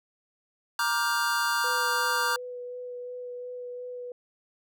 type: chord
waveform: square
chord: G minor seventh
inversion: first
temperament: just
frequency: 940.8 / 1176 / 1411.2 / 1568 Hz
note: Bb5 / D6 / F6 / G6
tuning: +16 / +2 / +18 / 0 cents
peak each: -31 dBFS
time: 0.79-2.36 s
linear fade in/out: 2 ms
type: tone with vibrato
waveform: sine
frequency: 493.9 Hz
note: B4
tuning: in tune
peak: -35 dBFS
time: 1.64-4.12 s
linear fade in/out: 2 ms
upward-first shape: sine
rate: 2.8 Hz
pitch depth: 11 cents each way
effects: none